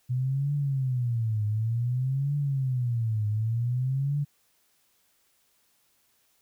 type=tone with vibrato; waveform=sine; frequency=123.47 Hz; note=B2; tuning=in tune; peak=-24 dBFS; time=0.09-4.25 s; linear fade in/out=20 ms; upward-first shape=triangle; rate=0.55 Hz; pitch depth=290 cents each way; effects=white hiss -68 dBFS RMS until 6.41 s